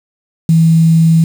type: tone with quantisation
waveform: sine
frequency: 163.2 Hz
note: E3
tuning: 17 cents flat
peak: -5 dBFS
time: 0.49-1.24 s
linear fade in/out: 2 ms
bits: 5
effects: none